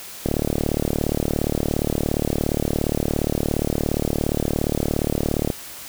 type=click train; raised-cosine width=2 ms; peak=-7 dBFS; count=196; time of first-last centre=0.26-5.502 s; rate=37.2 Hz; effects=white hiss -37 dBFS RMS until 5.88 s